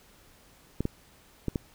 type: clicks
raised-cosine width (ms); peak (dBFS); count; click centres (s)
3; -15; 4; 0.806 / 0.854 / 1.483 / 1.558
effects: pink hiss -58 dBFS RMS until 1.74 s